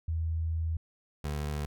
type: tone pair in turn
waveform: sine / 25% pulse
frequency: 81.3 / 73.89 Hz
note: E2 / D2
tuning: -23 / +11 cents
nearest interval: major second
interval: 166 cents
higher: first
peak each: -28 dBFS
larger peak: neither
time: 0.08-0.77 / 1.24-1.66 s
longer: first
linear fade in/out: 5 ms
effects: none